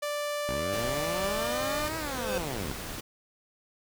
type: tone with pitch glide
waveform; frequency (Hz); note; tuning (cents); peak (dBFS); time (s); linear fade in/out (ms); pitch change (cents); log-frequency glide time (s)
sawtooth; 587.3 to 601.7; D5 to D5; 0 to +42; -26; 0.02-1.89; 10; +42; 1.34-1.53
type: linear two-way sweep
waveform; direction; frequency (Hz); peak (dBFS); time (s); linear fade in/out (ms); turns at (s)
10% pulse; up then down; 58.4 to 324.9 to 58.4; -25; 0.49-2.72; 0; 1.97
type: noise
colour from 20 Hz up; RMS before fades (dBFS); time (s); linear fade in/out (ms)
pink; -38; 0.72-3.01; 10
type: tone with exponential growth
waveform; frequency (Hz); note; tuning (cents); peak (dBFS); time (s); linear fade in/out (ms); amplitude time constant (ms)
square; 514; C5; -31; -28; 1.69-2.38; 2; 150
effects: none